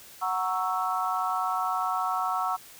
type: chord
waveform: sine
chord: F# dominant seventh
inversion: none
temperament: equal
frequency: 740 / 932.3 / 1108.7 / 1318.5 Hz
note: F#5 / A#5 / C#6 / E6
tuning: 0 / 0 / 0 / 0 cents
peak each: -30 / -33 / -31 / -30 dBFS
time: 0.21-2.57 s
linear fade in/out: 20 ms
effects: white hiss -49 dBFS RMS until 2.79 s